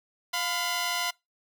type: tone pair together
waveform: 10% pulse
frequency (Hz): 704 / 1009.3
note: F5 / B5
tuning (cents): +14 / +37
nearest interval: tritone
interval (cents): 623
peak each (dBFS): -22 / -21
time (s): 0.33-1.11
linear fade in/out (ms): 10
effects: noise-tail reverb RT60 0.2 s tail -24 dB re dry